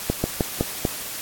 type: slowing click train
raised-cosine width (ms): 2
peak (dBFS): -6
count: 5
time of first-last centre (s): 0.1-0.852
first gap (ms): 140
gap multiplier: 1.2
effects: white hiss -32 dBFS RMS until 1.21 s + AAC 64 kbps